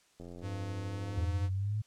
click train, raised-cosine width 2 ms, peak -34 dBFS, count 92, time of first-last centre 0.2-1.245 s, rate 87.1 Hz
square tone with pitch glide, 99.2 to 101.4 Hz, G2 to G#2, +21 to -41 cents, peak -37 dBFS, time 0.41-1.5 s, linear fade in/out 50 ms, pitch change +38 cents, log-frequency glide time 0.84-1.2 s
sine exponential sweep, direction up, 80.2 to 109 Hz, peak -30 dBFS, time 1.17-1.82 s, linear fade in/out 10 ms
effects white hiss -67 dBFS RMS until 1.86 s + low-pass 8000 Hz 12 dB/octave

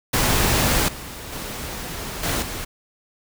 pink noise with level steps, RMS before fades -19 / -35 / -31 / -23 / -30 dBFS, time 0.13-2.65 s, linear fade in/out 10 ms, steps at 0.88 / 1.32 / 2.23 / 2.42 s, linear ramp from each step 5 ms, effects none

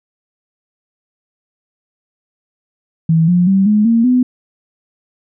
sine tone with pitch steps, 162.6 / 177.32 / 193.37 / 210.9 / 230 / 250.8 Hz, E3 / F3 / G3 / G#3 / A#3 / B3, -23 / +27 / -23 / +27 / -23 / +27 cents, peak -8 dBFS, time 3.09-4.23 s, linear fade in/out 5 ms, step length 190 ms, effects none

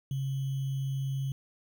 sine tone with sample-and-hold, 135.3 Hz, C#3, 42 cents flat, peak -29 dBFS, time 0.11-1.32 s, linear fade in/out 2 ms, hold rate 3150 Hz, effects none

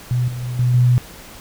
sine tone with level steps, 123.47 Hz, B2, in tune, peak -15 / -24 / -22 / -13 / -10 dBFS, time 0.11-0.98 s, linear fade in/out 0 ms, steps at 0.28 / 0.43 / 0.59 / 0.74 s, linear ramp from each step 2 ms, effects pink hiss -39 dBFS RMS until 1.4 s

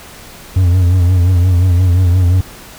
triangle tone with vibrato, 90 Hz, F#2, 47 cents flat, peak -5 dBFS, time 0.56-2.41 s, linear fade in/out 5 ms, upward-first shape sine, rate 5.7 Hz, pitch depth 69 cents each way, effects pink hiss -35 dBFS RMS until 2.78 s

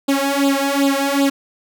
sawtooth tone with flanger, 277.4 Hz, C#4, 1 cent sharp, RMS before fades -17 dBFS, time 0.08-1.3 s, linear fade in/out 10 ms, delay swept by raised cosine 0.25 to 2.45 ms, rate 2.6 Hz, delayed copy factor +0.9, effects none

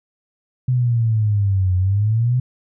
sine exponential two-way sweep, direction down then up, 128.2 to 90.4 to 128.2 Hz, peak -14 dBFS, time 0.68-2.4 s, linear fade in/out 5 ms, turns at 1.76 s, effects none

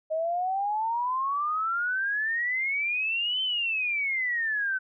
sine exponential two-way sweep, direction up then down, 622.3 to 3095 to 1507 Hz, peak -25 dBFS, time 0.1-4.79 s, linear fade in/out 20 ms, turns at 3.42 s, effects none

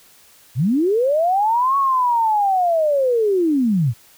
sine linear two-way sweep, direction up then down, 103.3 to 1118 to 103.3 Hz, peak -14 dBFS, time 0.55-3.94 s, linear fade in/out 50 ms, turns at 1.77 s, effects white hiss -50 dBFS RMS until 4.17 s

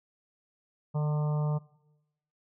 harmonic tone, 150 Hz, D3, 37 cents sharp, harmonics 1 / 3 / 4 / 5 / 6 / 7 / 8, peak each -26 / -41 / -41 / -46 / -44 / -47 / -49 dBFS, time 0.94-1.59 s, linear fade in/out 20 ms, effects noise-tail reverb RT60 0.9 s tail -21 dB re dry

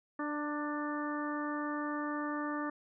harmonic tone with a mistuned harmonic, 295.5 Hz, D4, 11 cents sharp, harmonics 1 / 2 / 3 / 4 / 5 / 6, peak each -36 / -43 / -44 / -40 / -47 / -44 dBFS, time 0.19-2.7 s, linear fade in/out 5 ms, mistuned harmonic 3, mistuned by +20 cents, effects none

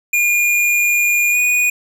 square tone with pitch glide, 2424 to 2465 Hz, D#7 to D#7, -46 to -17 cents, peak -13 dBFS, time 0.13-1.7 s, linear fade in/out 5 ms, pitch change +29 cents, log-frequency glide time 1.31-1.37 s, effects none

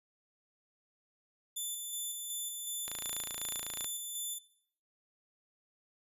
5% pulse tone with tremolo, 3520 Hz, A7, in tune, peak -27 dBFS, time 1.56-4.39 s, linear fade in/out 10 ms, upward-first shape square, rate 2.7 Hz, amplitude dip 30%
click train, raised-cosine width 0.2 ms, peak -23 dBFS, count 28, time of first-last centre 2.88-3.844 s, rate 28 Hz
effects noise-tail reverb RT60 0.6 s tail -18 dB re dry + resampled to 32000 Hz

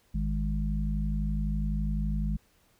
harmonic tone, 51.91 Hz, G#1, in tune, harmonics 1 / 3 / 4, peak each -28 / -33 / -34 dBFS, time 0.14-2.37 s, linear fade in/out 10 ms, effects pink hiss -66 dBFS RMS until 2.79 s

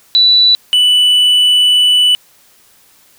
sine / triangle tone pair in turn, 3959 / 2974 Hz, B7 / F#7, +3 / +8 cents, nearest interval perfect fourth, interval 495 cents, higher first, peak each -5 dBFS, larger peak neither, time 0.15-0.55 / 0.73-2.15 s, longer second, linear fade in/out 0 ms, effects white hiss -48 dBFS RMS until 3.18 s

